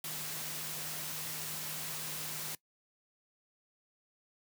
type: tone in noise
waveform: sine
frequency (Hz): 155.56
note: D#3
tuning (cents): 0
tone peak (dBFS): -50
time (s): 0.04-2.55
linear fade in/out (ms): 2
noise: white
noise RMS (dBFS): -40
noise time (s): 0.04-2.55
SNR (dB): -13
effects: noise-tail reverb RT60 0.1 s tail -21 dB re dry + high-pass 100 Hz 12 dB/octave